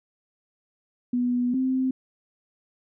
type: tone pair in turn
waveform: sine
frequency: 245.6 / 260.2 Hz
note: B3 / C4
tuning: -9 / -9 cents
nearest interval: minor second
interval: 100 cents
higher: second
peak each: -21 dBFS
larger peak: neither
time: 1.13-1.54 / 1.54-1.91 s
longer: first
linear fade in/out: 5 ms
effects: none